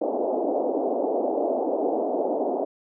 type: band-pass noise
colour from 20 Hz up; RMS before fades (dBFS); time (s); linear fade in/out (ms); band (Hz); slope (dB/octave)
white; -25; 0.01-2.65; 10; 260 to 740; 48
effects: none